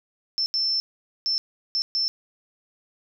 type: tone bursts at uneven times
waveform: sine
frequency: 5330 Hz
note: E8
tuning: 18 cents sharp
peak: -21 dBFS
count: 5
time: 0.38-0.46 / 0.54-0.8 / 1.26-1.38 / 1.75-1.82 / 1.95-2.08 s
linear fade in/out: 0 ms
effects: none